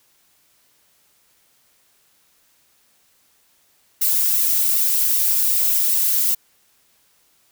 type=noise with flanger; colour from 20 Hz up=violet; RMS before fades=-18 dBFS; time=4.01-6.35 s; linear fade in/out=10 ms; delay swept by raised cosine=1.2 to 3.5 ms; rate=2.6 Hz; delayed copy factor=-0.65; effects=white hiss -60 dBFS RMS until 7.51 s